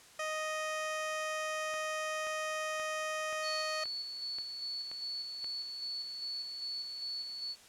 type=tone; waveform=15% pulse; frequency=622.3 Hz; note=D#5; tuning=in tune; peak=-28 dBFS; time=0.19-3.84 s; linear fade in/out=5 ms
type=click train; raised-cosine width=0.3 ms; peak=-32 dBFS; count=8; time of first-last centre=1.74-5.444 s; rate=1.89 Hz
type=tone with tremolo; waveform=sine; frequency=4435 Hz; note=C#8; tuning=in tune; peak=-36 dBFS; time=3.42-7.56 s; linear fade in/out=50 ms; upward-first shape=square; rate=2.5 Hz; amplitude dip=35%
effects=white hiss -57 dBFS RMS until 7.68 s + low-pass 9000 Hz 12 dB/octave